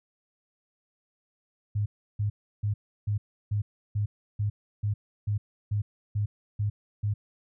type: tone bursts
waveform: sine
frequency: 103.83 Hz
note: G#2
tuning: in tune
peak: -24 dBFS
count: 13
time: 1.75-7.14 s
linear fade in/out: 10 ms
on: 110 ms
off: 330 ms
effects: none